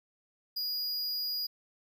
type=tone; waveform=square; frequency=4886 Hz; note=D#8; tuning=32 cents flat; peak=-32 dBFS; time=0.56-1.47 s; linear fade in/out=10 ms; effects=none